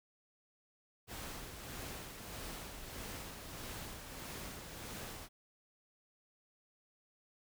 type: noise with tremolo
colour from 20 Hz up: pink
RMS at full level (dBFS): -45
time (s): 1.07-5.29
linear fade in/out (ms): 50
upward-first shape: sine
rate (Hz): 1.6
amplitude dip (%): 40
effects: none